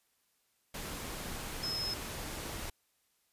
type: tone in noise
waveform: sine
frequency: 5170 Hz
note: E8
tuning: 34 cents flat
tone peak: -34 dBFS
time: 1.63-1.94 s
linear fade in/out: 5 ms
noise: pink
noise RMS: -41 dBFS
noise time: 0.74-2.7 s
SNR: +4 dB
effects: white hiss -75 dBFS RMS until 3.32 s + resampled to 32000 Hz